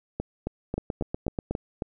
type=two click trains; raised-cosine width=2 ms; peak=-15 / -15 dBFS; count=7 / 7; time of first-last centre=0.2-1.822 / 0.78-1.51 s; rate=3.7 / 8.22 Hz; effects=none